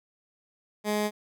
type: tone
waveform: 15% pulse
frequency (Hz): 210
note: G#3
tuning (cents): +19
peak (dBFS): -19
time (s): 0.84-1.11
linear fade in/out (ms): 50
effects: none